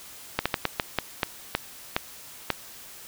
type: slowing click train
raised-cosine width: 0.3 ms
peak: -6 dBFS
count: 10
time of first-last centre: 0.39-2.503 s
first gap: 66 ms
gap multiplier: 1.3
effects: white hiss -45 dBFS RMS until 3.07 s